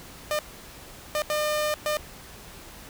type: tone bursts at uneven times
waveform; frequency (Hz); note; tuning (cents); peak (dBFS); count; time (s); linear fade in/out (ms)
sawtooth; 604; D5; +48; -20; 4; 0.31-0.39 / 1.15-1.22 / 1.3-1.74 / 1.86-1.97; 0
effects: pink hiss -45 dBFS RMS until 2.89 s